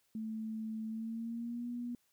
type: tone with pitch glide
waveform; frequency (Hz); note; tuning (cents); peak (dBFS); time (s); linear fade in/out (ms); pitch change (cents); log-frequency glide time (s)
sine; 220 to 241.3; A3 to B3; 0 to -40; -37; 0.15-1.95; 2; +160; 0.87-1.68
effects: white hiss -75 dBFS RMS until 2.12 s